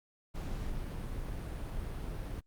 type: noise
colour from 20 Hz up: brown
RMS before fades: -38 dBFS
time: 0.34-2.41 s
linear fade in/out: 20 ms
effects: Opus 48 kbps